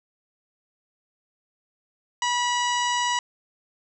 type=harmonic tone; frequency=973 Hz; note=B5; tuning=26 cents flat; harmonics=1 / 2 / 3 / 4 / 5 / 6 / 7 / 8; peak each=-24 / -29 / -29 / -36 / -39 / -35 / -38 / -37 dBFS; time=2.22-3.19 s; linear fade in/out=2 ms; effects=none